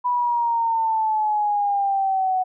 sine exponential sweep, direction down, 987.8 to 740 Hz, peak -18 dBFS, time 0.04-2.44 s, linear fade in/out 20 ms, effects none

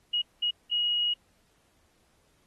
sine tone bursts at uneven times, 2894 Hz, F#7, 39 cents flat, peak -24 dBFS, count 3, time 0.13-0.22 / 0.42-0.51 / 0.71-1.14 s, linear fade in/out 10 ms, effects pink hiss -68 dBFS RMS until 2.46 s + AAC 32 kbps

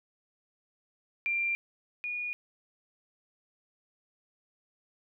sine tone pair in turn, 2375 / 2446 Hz, D7 / D#7, +19 / -30 cents, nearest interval minor second, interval 51 cents, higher second, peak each -27 / -32 dBFS, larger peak first, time 1.26-1.55 / 2.04-2.33 s, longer neither, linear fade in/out 0 ms, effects none

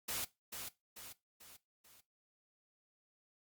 white noise with echo, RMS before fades -39 dBFS, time 0.08-0.25 s, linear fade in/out 10 ms, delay 440 ms, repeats 4, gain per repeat -6 dB, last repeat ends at 2.01 s, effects noise-tail reverb RT60 0.2 s tail -18 dB re dry + Opus 48 kbps

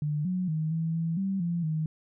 sine tone with pitch steps, 149.3 / 182.9 / 156.8 / 162.8 / 164.7 / 193.6 / 171.2 / 156.8 Hz, D3 / F#3 / D#3 / E3 / E3 / G3 / F3 / D#3, +29 / -20 / +14 / -21 / -1 / -21 / -34 / +14 cents, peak -26 dBFS, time 0.02-1.86 s, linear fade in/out 2 ms, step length 230 ms, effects none

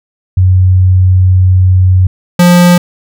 sine / square tone pair in turn, 92.5 / 176.24 Hz, F#2 / F3, 0 / +16 cents, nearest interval major seventh, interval 1116 cents, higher second, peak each -3 dBFS, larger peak neither, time 0.37-2.07 / 2.39-2.78 s, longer first, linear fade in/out 5 ms, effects none

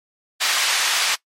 white band-pass noise, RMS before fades -20 dBFS, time 0.4-1.16 s, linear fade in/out 20 ms, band 1000 to 4900 Hz, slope 12 dB/octave, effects noise-tail reverb RT60 0.1 s tail -20 dB re dry + MP3 64 kbps

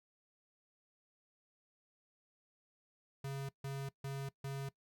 square tone bursts, 137.4 Hz, C#3, 15 cents flat, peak -40 dBFS, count 4, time 3.24-4.69 s, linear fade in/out 5 ms, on 250 ms, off 150 ms, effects noise-tail reverb RT60 0.1 s tail -20 dB re dry

